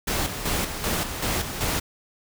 pink noise with tremolo, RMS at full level -25 dBFS, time 0.07-1.8 s, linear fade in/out 10 ms, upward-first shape square, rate 2.6 Hz, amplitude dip 55%, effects none

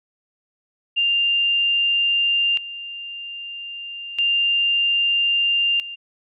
sine tone with tremolo, 2794 Hz, F7, in tune, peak -16 dBFS, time 0.96-5.96 s, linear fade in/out 20 ms, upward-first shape square, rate 0.31 Hz, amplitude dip 80%, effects none

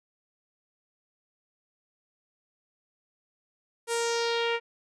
sawtooth tone with low-pass filter sweep, 466.2 Hz, A#4, in tune, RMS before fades -28 dBFS, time 3.87-4.6 s, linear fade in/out 50 ms, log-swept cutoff 10000 to 2400 Hz, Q 2.6, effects none

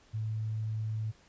sine tone, 109.3 Hz, A2, 11 cents flat, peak -31 dBFS, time 0.13-1.12 s, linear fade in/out 20 ms, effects pink hiss -62 dBFS RMS until 1.28 s + resampled to 16000 Hz

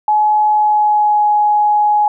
sine tone with pitch glide, 848 to 837.8 Hz, G#5 to G#5, +36 to +15 cents, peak -9 dBFS, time 0.08-2.08 s, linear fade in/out 2 ms, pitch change -21 cents, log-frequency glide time 0.49-1.25 s, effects none

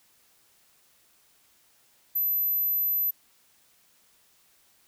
sine tone, 12040 Hz, F#9, 29 cents sharp, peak -23 dBFS, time 2.15-3.11 s, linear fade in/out 10 ms, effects white hiss -63 dBFS RMS until 4.87 s

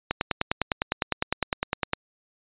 click train, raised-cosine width 0.3 ms, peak -7 dBFS, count 19, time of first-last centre 0.11-1.934 s, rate 9.87 Hz, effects resampled to 8000 Hz

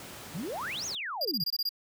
pink high-pass noise, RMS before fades -45 dBFS, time 0-0.95 s, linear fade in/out 2 ms, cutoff 100 Hz, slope 12 dB/octave
sine exponential two-way sweep, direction up then down, 140 to 6800 to 140 Hz, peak -33 dBFS, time 0.34-1.44 s, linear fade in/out 10 ms, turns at 0.86 s
square tone bursts, 4819 Hz, D8, 44 cents sharp, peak -28 dBFS, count 8, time 1.21-1.692 s, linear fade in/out 5 ms, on 41 ms, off 22 ms
effects none

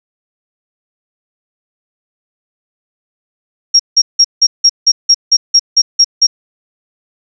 sine tone bursts, 5588 Hz, F8, in tune, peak -3 dBFS, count 12, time 3.74-6.27 s, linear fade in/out 10 ms, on 55 ms, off 170 ms, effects none

